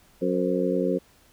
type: harmonic tone with a mistuned harmonic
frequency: 91.9 Hz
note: F#2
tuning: 11 cents flat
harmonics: 2 / 3 / 4 / 5 / 6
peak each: -28 / -28 / -28 / -28 / -28 dBFS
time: 0.21-0.99 s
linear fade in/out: 20 ms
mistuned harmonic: 6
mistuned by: -76 cents
effects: pink hiss -58 dBFS RMS until 1.32 s